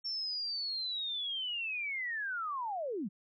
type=linear sweep; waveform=sine; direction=down; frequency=5460 to 164.81 Hz; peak=-34 dBFS; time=0.04-3.09 s; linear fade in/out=20 ms; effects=none